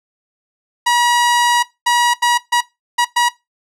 sawtooth tone bursts at uneven times, 961 Hz, B5, 48 cents flat, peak -7 dBFS, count 6, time 0.86-1.63 / 1.86-2.14 / 2.22-2.38 / 2.52-2.61 / 2.98-3.05 / 3.16-3.29 s, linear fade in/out 10 ms, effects noise-tail reverb RT60 0.2 s tail -19 dB re dry + low-pass 10000 Hz 12 dB/octave

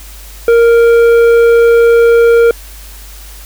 sine tone with tanh clipping, 466 Hz, A#4, 1 cent flat, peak -5 dBFS, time 0.48-2.51 s, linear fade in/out 2 ms, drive 9 dB, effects added 50 Hz sine -30 dBFS peak until 3.45 s + white hiss -35 dBFS RMS until 3.45 s

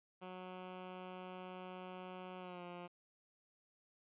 10% pulse tone with pitch glide, 183.7 to 176.12 Hz, F#3 to F3, -12 to +15 cents, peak -39 dBFS, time 0.21-2.88 s, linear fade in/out 20 ms, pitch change -73 cents, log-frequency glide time 2.39-2.63 s, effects resampled to 8000 Hz + 13-bit

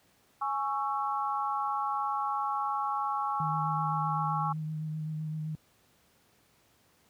sine chord, C# minor, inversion second, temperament just, 831.5 / 1108.7 / 1330.5 Hz, G#5 / C#6 / E6, +2 / 0 / +16 cents, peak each -32 / -32 / -36 dBFS, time 0.41-4.53 s, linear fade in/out 10 ms
sine tone with vibrato, 155.56 Hz, D#3, in tune, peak -32 dBFS, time 3.4-5.55 s, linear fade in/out 0 ms, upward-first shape sine, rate 7.8 Hz, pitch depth 19 cents each way
effects pink hiss -66 dBFS RMS until 7.09 s + high-pass 80 Hz 12 dB/octave

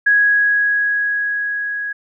sine tone with level ramp, 1661.2 Hz, G#6, in tune, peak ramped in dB -9 to -21 dBFS, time 0.06-1.93 s, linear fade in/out 10 ms, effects none

